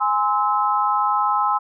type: chord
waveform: sine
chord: Ab augmented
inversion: none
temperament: just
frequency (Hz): 830.6 / 1038.3 / 1297.8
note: Ab5 / C6 / E6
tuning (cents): 0 / -14 / -27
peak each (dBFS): -21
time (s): 0-1.59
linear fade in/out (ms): 20
effects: none